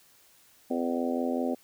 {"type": "harmonic tone with a mistuned harmonic", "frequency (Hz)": 85.1, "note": "F2", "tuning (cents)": -44, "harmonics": [3, 4, 5, 6, 7, 8, 9], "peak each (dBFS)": [-29, -36, -36, -35, -35, -45, -38], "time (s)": [0.7, 1.55], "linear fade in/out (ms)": 10, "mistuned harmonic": 9, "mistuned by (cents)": -21, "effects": ["white hiss -60 dBFS RMS until 1.63 s"]}